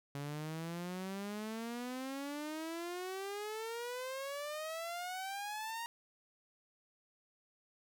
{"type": "exponential sweep", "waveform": "sawtooth", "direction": "up", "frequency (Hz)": [140.1, 941], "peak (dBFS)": -36, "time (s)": [0.15, 5.86], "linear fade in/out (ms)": 0, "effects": []}